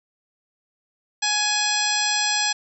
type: harmonic tone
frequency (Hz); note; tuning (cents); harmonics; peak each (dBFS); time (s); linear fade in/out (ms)
838; G#5; +15; 1 / 2 / 3 / 4 / 5 / 6 / 7 / 9; -28 / -28 / -28 / -28 / -28 / -28 / -28 / -28; 1.22-2.53; 10
effects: none